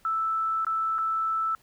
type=tone with dropouts; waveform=sine; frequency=1318.5 Hz; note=E6; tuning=in tune; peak=-24 dBFS; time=0.05-1.55 s; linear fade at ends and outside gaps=1 ms; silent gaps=0.648-0.667 / 0.983-0.987 s; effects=pink hiss -61 dBFS RMS until 1.62 s